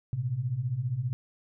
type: beating tone pair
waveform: sine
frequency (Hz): 113.7 / 128.7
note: A#2 / C3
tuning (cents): -43 / -28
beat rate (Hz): 15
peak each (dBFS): -33 / -29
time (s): 0.13-1.13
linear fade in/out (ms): 0
effects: none